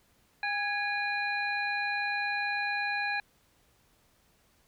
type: harmonic tone with a mistuned harmonic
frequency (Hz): 812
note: G#5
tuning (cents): -39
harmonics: 1 / 2 / 3 / 5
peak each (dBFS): -34 / -32 / -34 / -41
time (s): 0.43-3.2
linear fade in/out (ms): 2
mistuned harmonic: 2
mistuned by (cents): +41
effects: pink hiss -67 dBFS RMS until 4.67 s